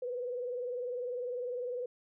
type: tone with vibrato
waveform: sine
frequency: 493.9 Hz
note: B4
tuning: in tune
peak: -34 dBFS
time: 0.02-1.86 s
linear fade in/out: 5 ms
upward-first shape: sine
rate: 20 Hz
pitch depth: 65 cents each way
effects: none